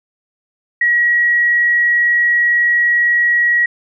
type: tone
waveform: sine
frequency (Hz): 1911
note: A#6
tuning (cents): +43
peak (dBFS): -10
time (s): 0.81-3.66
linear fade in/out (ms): 5
effects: none